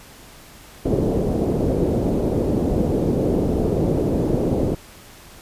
white low-pass noise, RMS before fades -20 dBFS, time 0.85-4.75 s, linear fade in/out 5 ms, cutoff 480 Hz, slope 24 dB/octave, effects pink hiss -44 dBFS RMS until 5.41 s + resampled to 32000 Hz

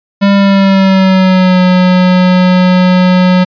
square tone with pitch glide, 199 to 182.48 Hz, G3 to F#3, +26 to -24 cents, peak -5 dBFS, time 0.21-3.45 s, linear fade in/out 20 ms, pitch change -150 cents, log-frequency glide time 0.34-1.6 s, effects resampled to 11025 Hz

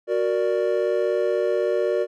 triangle chord, Gb augmented, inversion none, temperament equal, 370 / 466.2 / 587.3 Hz, Gb4 / Bb4 / D5, 0 / 0 / 0 cents, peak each -22 dBFS, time 0.07-2.07 s, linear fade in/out 50 ms, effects none

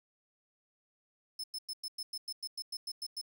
40% pulse tone bursts, 5230 Hz, E8, 15 cents flat, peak -36 dBFS, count 13, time 1.39-3.214 s, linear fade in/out 5 ms, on 48 ms, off 100 ms, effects 13-bit

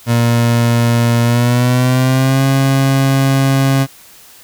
30% pulse tone with pitch glide, 117.9 to 135.43 Hz, A#2 to C#3, +20 to -40 cents, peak -7 dBFS, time 0.06-3.87 s, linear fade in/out 50 ms, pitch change +240 cents, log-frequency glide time 1.23-2.44 s, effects white hiss -41 dBFS RMS until 4.43 s

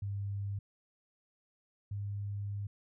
sine tone pair in turn, 100 / 101.28 Hz, G2 / G#2, +35 / -43 cents, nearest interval unison, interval 22 cents, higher second, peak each -34 / -35 dBFS, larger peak first, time 0.02-0.59 / 1.91-2.67 s, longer second, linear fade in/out 5 ms, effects none

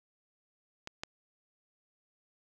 clicks, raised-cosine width 0.2 ms, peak -23 / -19 dBFS, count 2, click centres 0.874 / 1.035 s, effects none

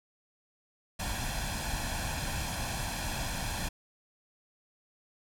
pink noise with comb filter, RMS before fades -34 dBFS, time 0.99-3.69 s, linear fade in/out 10 ms, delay 1.2 ms, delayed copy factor +0.7, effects low-pass 12000 Hz 12 dB/octave

